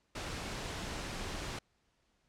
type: noise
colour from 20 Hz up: pink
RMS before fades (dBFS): -40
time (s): 0.15-1.59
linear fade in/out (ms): 5
effects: pink hiss -75 dBFS RMS until 2.28 s + low-pass 7000 Hz 12 dB/octave